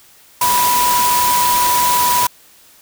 sine tone in noise, 981 Hz, B5, 12 cents flat, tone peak -13 dBFS, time 0.41-2.27 s, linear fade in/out 5 ms, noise white, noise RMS -18 dBFS, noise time 0.41-2.27 s, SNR +2 dB, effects white hiss -47 dBFS RMS until 2.81 s

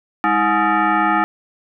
sine tone with frequency modulation, 204.7 Hz, G#3, 25 cents flat, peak -13 dBFS, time 0.24-1.24 s, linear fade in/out 0 ms, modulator 524 Hz, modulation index 2.9, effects none

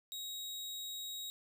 sawtooth tone, 3800 Hz, A#7, 33 cents sharp, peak -38 dBFS, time 0.12-1.3 s, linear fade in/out 0 ms, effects none

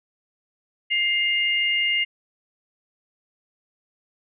sine tone pair together, 2104 / 2829 Hz, C7 / F7, +9 / +22 cents, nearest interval perfect fourth, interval 513 cents, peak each -22 dBFS, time 0.9-2.05 s, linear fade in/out 20 ms, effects none

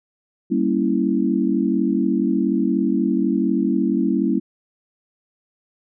sine chord, G diminished seventh, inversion none, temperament equal, 196 / 233.1 / 277.2 / 329.6 Hz, G3 / Bb3 / Db4 / Fb4, 0 / 0 / 0 / 0 cents, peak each -22 dBFS, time 0.5-4.4 s, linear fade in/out 20 ms, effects none

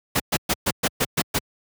pink noise bursts, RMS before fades -20 dBFS, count 8, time 0.15-1.39 s, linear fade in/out 10 ms, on 50 ms, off 120 ms, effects high-pass 80 Hz 12 dB/octave

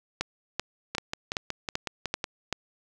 two click trains, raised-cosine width 0.2 ms, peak -13 / -10 dBFS, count 8 / 7, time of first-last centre 0.95-2.242 / 0.21-2.527 s, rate 5.42 / 2.59 Hz, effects none

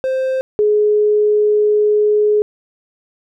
triangle / sine tone pair in turn, 523.3 / 420.5 Hz, C5 / G#4, 0 / +22 cents, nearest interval major third, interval 378 cents, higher first, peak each -13 / -10 dBFS, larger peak second, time 0.04-0.41 / 0.59-2.42 s, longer second, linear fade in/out 0 ms, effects none

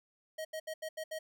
square tone bursts at uneven times, 631 Hz, D#5, 24 cents sharp, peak -38 dBFS, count 6, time 0.38-0.45 / 0.53-0.6 / 0.67-0.74 / 0.82-0.89 / 0.97-1.04 / 1.11-1.19 s, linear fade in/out 10 ms, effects none

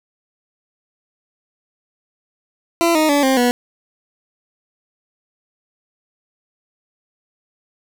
20% pulse tone with pitch steps, 337.4 / 311.2 / 287 / 264.7 / 244.2 Hz, E4 / D#4 / D4 / C4 / B3, +40 / 0 / -40 / +20 / -19 cents, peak -8 dBFS, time 2.81-3.51 s, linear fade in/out 0 ms, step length 140 ms, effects 7-bit

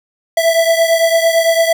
square beating tone pair, 659.3 / 668.2 Hz, E5 / E5, 0 / +23 cents, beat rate 8.9 Hz, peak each -12 / -16 dBFS, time 0.37-1.73 s, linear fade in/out 5 ms, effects none

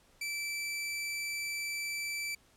sawtooth tone, 2325 Hz, D7, 18 cents flat, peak -31 dBFS, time 0.21-2.35 s, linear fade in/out 5 ms, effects pink hiss -65 dBFS RMS until 2.56 s + low-pass 12000 Hz 12 dB/octave

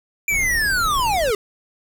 square linear sweep, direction down, 2370 to 392 Hz, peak -18 dBFS, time 0.28-1.35 s, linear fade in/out 2 ms
brown noise, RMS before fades -30 dBFS, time 0.3-1.31 s, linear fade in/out 10 ms
effects none

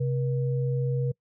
sine tone pair together, 132.8 / 478.6 Hz, C3 / A#4, +26 / +46 cents, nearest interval octave + minor seventh, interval 2220 cents, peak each -24 / -32 dBFS, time 0-1.12 s, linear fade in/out 10 ms, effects noise-tail reverb RT60 0.1 s tail -25 dB re dry

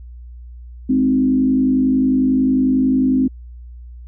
sine tone with frequency modulation, 260.6 Hz, C4, 7 cents flat, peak -12 dBFS, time 0.89-3.28 s, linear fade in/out 10 ms, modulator 51.1 Hz, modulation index 0.67, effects added 60 Hz sine -33 dBFS peak until 4.07 s

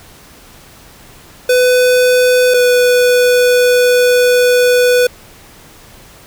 square tone pair in turn, 500 / 494 Hz, B4 / B4, +21 / 0 cents, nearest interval unison, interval 21 cents, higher first, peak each -8 dBFS, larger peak neither, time 1.49-2.54 / 2.54-5.07 s, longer second, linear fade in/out 5 ms, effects pink hiss -40 dBFS RMS until 6.26 s

